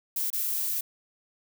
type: noise with dropouts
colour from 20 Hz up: violet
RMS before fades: -29 dBFS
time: 0.16-0.81 s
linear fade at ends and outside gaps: 5 ms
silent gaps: 0.303-0.329 s
effects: none